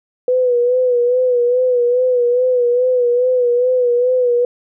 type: tone with vibrato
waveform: sine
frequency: 494.6 Hz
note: B4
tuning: 3 cents sharp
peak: -11 dBFS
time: 0.28-4.45 s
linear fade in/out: 2 ms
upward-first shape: sine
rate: 2.4 Hz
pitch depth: 53 cents each way
effects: none